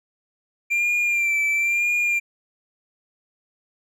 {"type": "tone with vibrato", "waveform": "triangle", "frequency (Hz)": 2372, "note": "D7", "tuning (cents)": 17, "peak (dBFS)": -17, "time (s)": [0.7, 2.2], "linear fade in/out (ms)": 20, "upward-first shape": "sine", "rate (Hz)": 1, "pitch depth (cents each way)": 39, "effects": []}